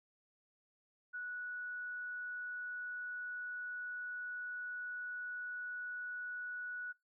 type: tone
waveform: sine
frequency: 1471 Hz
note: F#6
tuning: 11 cents flat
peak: -40 dBFS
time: 1.13-6.93 s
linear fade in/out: 20 ms
effects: noise-tail reverb RT60 0.2 s tail -22 dB re dry